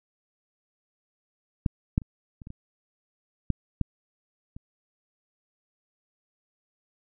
clicks, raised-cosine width 5 ms, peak -10 / -9 / -29 / -30 / -29 / -27 / -11 / -12 / -28 dBFS, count 9, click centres 1.662 / 1.979 / 2.018 / 2.418 / 2.471 / 2.504 / 3.503 / 3.813 / 4.565 s, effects none

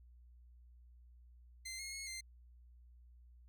15% pulse tone with pitch steps, 2075 / 2154 / 2175 / 2086 Hz, C7 / C7 / C#7 / C7, -15 / +50 / -33 / -6 cents, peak -37 dBFS, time 1.65-2.21 s, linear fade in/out 10 ms, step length 140 ms, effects added 60 Hz sine -58 dBFS peak until 3.48 s

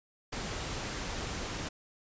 pink noise, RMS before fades -37 dBFS, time 0.32-1.69 s, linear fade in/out 10 ms, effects resampled to 16000 Hz

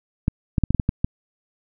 clicks, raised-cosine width 5 ms, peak -6 dBFS, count 8, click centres 0.281 / 0.582 / 0.637 / 0.706 / 0.747 / 0.798 / 0.891 / 1.045 s, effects none

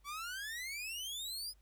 sawtooth exponential sweep, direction up, 1120 to 5100 Hz, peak -37 dBFS, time 0.04-1.54 s, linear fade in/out 50 ms, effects added 50 Hz sine -63 dBFS peak until 1.61 s + pink hiss -75 dBFS RMS until 1.61 s

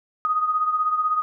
sine beating tone pair, 1244.5 / 1260.5 Hz, D#6 / D#6, 0 / +22 cents, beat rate 16 Hz, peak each -20 / -27 dBFS, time 0.25-1.22 s, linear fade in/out 0 ms, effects none

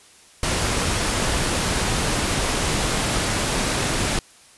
pink noise, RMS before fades -22 dBFS, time 0.43-4.19 s, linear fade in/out 2 ms, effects white hiss -50 dBFS RMS until 4.57 s + resampled to 24000 Hz

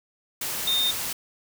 sine tone in noise, 3652 Hz, A#7, 36 cents flat, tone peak -21 dBFS, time 0.67-0.91 s, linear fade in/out 5 ms, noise white, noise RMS -30 dBFS, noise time 0.41-1.13 s, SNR +6 dB, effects none

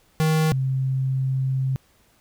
square / sine tone pair in turn, 157.4 / 132.36 Hz, D#3 / C3, +20 / +20 cents, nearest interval minor third, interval 300 cents, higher first, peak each -18 / -20 dBFS, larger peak first, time 0.2-0.52 / 0.52-1.76 s, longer second, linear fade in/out 0 ms, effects pink hiss -60 dBFS RMS until 2.2 s

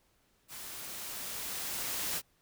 white noise with level ramp, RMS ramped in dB -45 to -34 dBFS, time 0.48-2.22 s, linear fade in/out 50 ms, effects pink hiss -71 dBFS RMS until 2.41 s

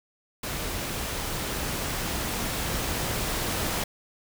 pink noise with level ramp, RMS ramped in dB -32 to -28 dBFS, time 0.43-3.84 s, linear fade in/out 5 ms, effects none

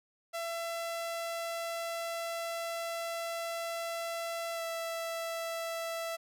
sawtooth tone with pitch glide, 671 to 663.3 Hz, E5 to E5, +31 to +11 cents, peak -31 dBFS, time 0.33-6.17 s, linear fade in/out 20 ms, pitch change -20 cents, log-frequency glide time 4.54-4.61 s, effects none

